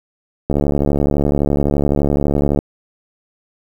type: click train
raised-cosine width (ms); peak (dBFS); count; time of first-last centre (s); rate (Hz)
2; -3; 151; 0.5-2.589; 71.8
effects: 7-bit